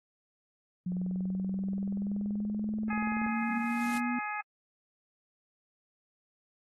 sine exponential sweep, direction up, 179.6 to 244.6 Hz, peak -30 dBFS, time 0.86-4.19 s, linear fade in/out 5 ms
click train, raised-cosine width 2 ms, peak -33 dBFS, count 50, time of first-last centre 0.92-3.264 s, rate 20.9 Hz
harmonic tone, 419.9 Hz, G#4, 19 cents sharp, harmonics 2 / 3 / 4 / 5 / 6, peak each -37 / -39 / -40 / -41 / -42 dBFS, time 2.9-4.41 s, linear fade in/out 5 ms
white noise with exponential growth, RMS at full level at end -41 dBFS, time 3.24-3.98 s, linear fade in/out 1 ms, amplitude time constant 160 ms
effects AAC 32 kbps

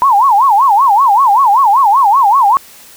sine tone with vibrato, 942 Hz, A#5, 18 cents sharp, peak -5 dBFS, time 0.02-2.57 s, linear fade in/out 0 ms, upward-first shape sine, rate 5.2 Hz, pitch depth 300 cents each way, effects white hiss -38 dBFS RMS until 2.96 s

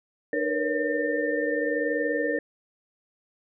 sine tone cluster, 301.4 / 463.5 / 484.3 / 558 / 1804 Hz, D4 / A#4 / B4 / C#5 / A6, +45 / -10 / -34 / +11 / +43 cents, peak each -30 dBFS, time 0.33-2.39 s, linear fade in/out 2 ms, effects none

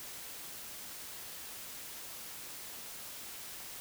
silence, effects white hiss -46 dBFS RMS until 3.8 s

